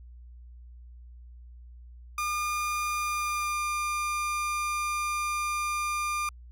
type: tone with pitch glide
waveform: 30% pulse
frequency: 1209 to 1200 Hz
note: D6 to D6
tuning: +50 to +37 cents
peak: -25 dBFS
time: 2.18-6.29 s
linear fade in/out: 2 ms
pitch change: -13 cents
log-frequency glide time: 2.89-3.56 s
effects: added 60 Hz sine -45 dBFS peak until 6.51 s